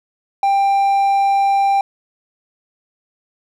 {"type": "tone", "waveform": "triangle", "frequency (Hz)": 791, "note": "G5", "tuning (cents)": 15, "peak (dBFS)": -10, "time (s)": [0.43, 1.81], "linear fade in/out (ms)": 2, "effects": []}